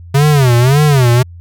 square tone with vibrato, 134.1 Hz, C3, 43 cents sharp, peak -7 dBFS, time 0.14-1.23 s, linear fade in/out 10 ms, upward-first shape sine, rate 1.8 Hz, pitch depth 210 cents each way, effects added 86 Hz sine -30 dBFS peak until 1.4 s

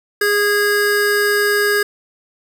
square tone pair together, 412 / 1641.8 Hz, G#4 / G#6, -14 / -20 cents, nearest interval 2 octaves, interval 2394 cents, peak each -17 dBFS, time 0.21-1.83 s, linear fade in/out 5 ms, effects none

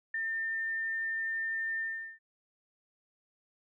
sine tone with ADSR envelope, 1803 Hz, A6, 42 cents sharp, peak -29 dBFS, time 0.14-2.19 s, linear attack 5 ms, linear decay 4 ms, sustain -2 dB, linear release 380 ms, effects none

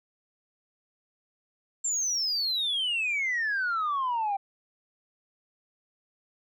sine exponential sweep, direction down, 7459 to 775 Hz, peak -24 dBFS, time 1.84-4.37 s, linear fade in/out 10 ms, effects tanh soft clip ceiling -23 dBFS

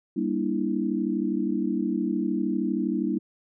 sine chord, E half-diminished seventh, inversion first, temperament just, 197.78 / 237.3 / 296.7 / 329.6 Hz, G3 / Bb3 / D4 / E4, +16 / +31 / +18 / 0 cents, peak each -29 dBFS, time 0.16-3.19 s, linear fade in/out 10 ms, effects none

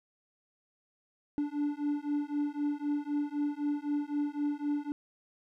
triangle beating tone pair, 290 / 293.9 Hz, D4 / D4, -22 / +1 cents, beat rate 3.9 Hz, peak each -31 dBFS, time 1.38-4.92 s, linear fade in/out 0 ms, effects none

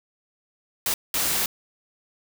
white noise bursts at uneven times, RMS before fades -24 dBFS, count 2, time 0.86-0.94 / 1.14-1.46 s, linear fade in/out 2 ms, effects none

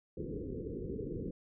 white low-pass noise, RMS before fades -40 dBFS, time 0.17-1.31 s, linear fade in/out 5 ms, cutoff 490 Hz, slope 96 dB/octave, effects none

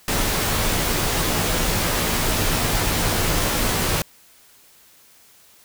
pink noise with comb filter, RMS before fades -21 dBFS, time 0.08-4.02 s, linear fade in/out 2 ms, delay 15 ms, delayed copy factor -0.5, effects white hiss -52 dBFS RMS until 5.64 s

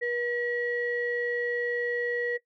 sine tone pair together, 481.4 / 1918.9 Hz, B4 / A#6, -44 / +50 cents, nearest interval 2 octaves, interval 2394 cents, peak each -28 / -30 dBFS, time 0.01-2.38 s, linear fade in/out 20 ms, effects noise-tail reverb RT60 0.1 s tail -18 dB re dry + tanh soft clip ceiling -19 dBFS

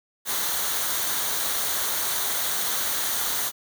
white noise with comb filter, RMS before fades -26 dBFS, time 0.25-3.52 s, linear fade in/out 50 ms, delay 0.39 ms, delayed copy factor -0.5, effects none

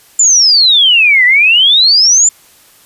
sine exponential two-way sweep, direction down then up, 7290 to 1933 to 7290 Hz, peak -4 dBFS, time 0.19-2.29 s, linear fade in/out 5 ms, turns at 1.25 s, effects white hiss -44 dBFS RMS until 2.85 s + resampled to 32000 Hz

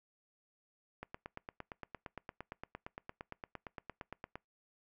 click train, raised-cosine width 0.5 ms, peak -28 dBFS, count 30, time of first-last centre 1.03-4.356 s, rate 8.72 Hz, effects noise-tail reverb RT60 0.2 s tail -25 dB re dry

